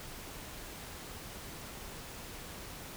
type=silence; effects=pink hiss -46 dBFS RMS until 2.96 s